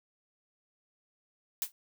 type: noise with exponential decay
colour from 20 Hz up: blue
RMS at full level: -27 dBFS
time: 1.62-1.72 s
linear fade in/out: 1 ms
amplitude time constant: 20 ms
effects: none